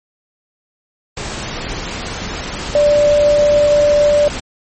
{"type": "tone in noise", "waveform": "sine", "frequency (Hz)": 587.3, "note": "D5", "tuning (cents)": 0, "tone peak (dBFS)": -8, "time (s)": [2.75, 4.28], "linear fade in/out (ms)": 2, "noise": "pink", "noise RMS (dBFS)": -24, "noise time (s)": [1.17, 4.4], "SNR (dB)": 13, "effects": ["MP3 32 kbps"]}